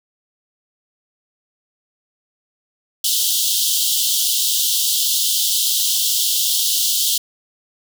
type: high-pass noise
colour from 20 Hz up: pink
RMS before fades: -18 dBFS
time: 3.04-7.18 s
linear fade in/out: 5 ms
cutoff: 3000 Hz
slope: 96 dB/octave
effects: none